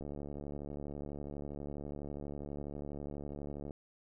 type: click train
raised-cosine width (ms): 2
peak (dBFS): -30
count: 268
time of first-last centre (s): 0.01-3.708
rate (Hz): 72.2
effects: none